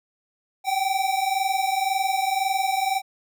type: tone pair together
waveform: square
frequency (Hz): 762.1 / 784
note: G5 / G5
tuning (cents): -49 / 0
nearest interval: unison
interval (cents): 49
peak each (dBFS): -25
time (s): 0.64-3.02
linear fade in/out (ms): 50
effects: none